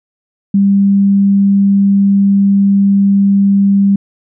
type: tone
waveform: sine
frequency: 198.3 Hz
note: G3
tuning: 20 cents sharp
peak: -6 dBFS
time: 0.54-3.96 s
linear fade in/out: 5 ms
effects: none